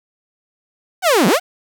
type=linear two-way sweep; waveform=sawtooth; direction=down then up; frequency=784 to 161.1 to 784 Hz; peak=-7 dBFS; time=1.02-1.4 s; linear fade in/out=50 ms; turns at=1.27 s; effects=7-bit